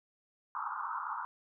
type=band-pass noise; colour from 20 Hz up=white; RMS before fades=-38 dBFS; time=0.55-1.25 s; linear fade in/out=0 ms; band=850 to 1400 Hz; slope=96 dB/octave; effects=none